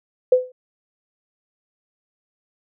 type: tone with exponential decay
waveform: sine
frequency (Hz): 506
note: B4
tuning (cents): +42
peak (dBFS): -7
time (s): 0.32-0.52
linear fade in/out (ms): 5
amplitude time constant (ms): 43
effects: none